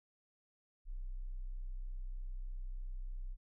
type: tone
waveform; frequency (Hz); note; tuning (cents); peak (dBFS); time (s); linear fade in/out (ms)
sine; 31.61; B0; +41; -39; 0.85-3.37; 50
effects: none